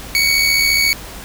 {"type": "tone with amplitude modulation", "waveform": "25% pulse", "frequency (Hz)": 2236, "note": "C#7", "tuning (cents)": 14, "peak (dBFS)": -6, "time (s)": [0.15, 0.93], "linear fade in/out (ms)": 0, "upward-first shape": "sine", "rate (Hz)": 74.5, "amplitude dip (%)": 45, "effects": ["added 50 Hz sine -36 dBFS peak until 1.24 s", "pink hiss -33 dBFS RMS until 1.24 s"]}